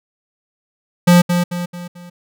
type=tone with echo; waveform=square; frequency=175.7 Hz; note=F3; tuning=11 cents sharp; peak=-7 dBFS; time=1.07-1.22 s; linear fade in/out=10 ms; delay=220 ms; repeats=4; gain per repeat=-7 dB; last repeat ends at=2.1 s; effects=none